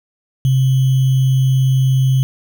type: tone with sample-and-hold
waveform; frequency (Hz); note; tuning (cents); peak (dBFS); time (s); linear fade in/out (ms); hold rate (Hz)
sine; 131.6; C3; +10; -10; 0.45-2.23; 0; 3150
effects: none